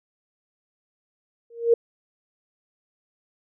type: tone with exponential growth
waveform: sine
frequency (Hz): 466.2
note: A#4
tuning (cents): 0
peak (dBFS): -10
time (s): 1.5-1.74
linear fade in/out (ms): 5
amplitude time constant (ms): 52
effects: none